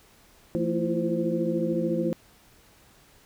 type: tone cluster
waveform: sine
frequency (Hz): 169.8 / 224.4 / 331.2 / 345 / 519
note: F3 / A3 / E4 / F4 / C5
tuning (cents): -48 / +34 / +8 / -21 / -14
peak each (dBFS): -30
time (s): 0.55-2.13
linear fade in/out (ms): 0
effects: pink hiss -57 dBFS RMS until 3.25 s